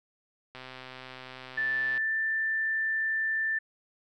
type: click train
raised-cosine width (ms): 0.3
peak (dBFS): -27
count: 185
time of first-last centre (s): 0.55-1.976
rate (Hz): 129
type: tone with pitch glide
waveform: sine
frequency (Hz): 1762 to 1774.3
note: A6 to A6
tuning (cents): +2 to +14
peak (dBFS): -26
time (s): 1.57-3.59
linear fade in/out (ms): 10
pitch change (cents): +12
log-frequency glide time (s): 1.92-2.15
effects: none